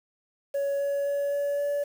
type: tone with pitch steps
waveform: sine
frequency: 560 / 563.6 / 567.2 / 570.8 / 574.4 Hz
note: C#5 / C#5 / C#5 / D5 / D5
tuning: +18 / +29 / +40 / -49 / -39 cents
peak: -22 dBFS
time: 0.54-1.84 s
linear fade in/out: 10 ms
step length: 260 ms
effects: tanh soft clip ceiling -24 dBFS + 8-bit